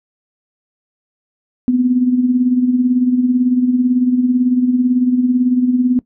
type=tone with tremolo; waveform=sine; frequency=250 Hz; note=B3; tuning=21 cents sharp; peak=-8 dBFS; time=1.68-5.99 s; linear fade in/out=0 ms; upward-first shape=sine; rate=18 Hz; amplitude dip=60%; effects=noise-tail reverb RT60 0.1 s tail -19 dB re dry